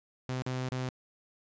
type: tone with dropouts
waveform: sawtooth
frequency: 128.2 Hz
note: C3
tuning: 35 cents flat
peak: -28 dBFS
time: 0.29-0.89 s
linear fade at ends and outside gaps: 0 ms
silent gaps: 0.421-0.464 / 0.689-0.719 s
effects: resampled to 16000 Hz